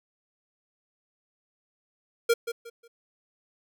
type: tone with echo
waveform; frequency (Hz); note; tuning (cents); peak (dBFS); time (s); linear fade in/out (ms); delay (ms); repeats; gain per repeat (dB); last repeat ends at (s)
square; 466.2; A#4; 0; -19; 2.29-2.34; 10; 180; 3; -11; 2.88
effects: none